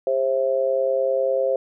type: tone with amplitude modulation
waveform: sine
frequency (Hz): 532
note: C5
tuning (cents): +29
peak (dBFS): -14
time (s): 0.07-1.56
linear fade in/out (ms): 2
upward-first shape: sine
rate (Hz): 130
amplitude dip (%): 90
effects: none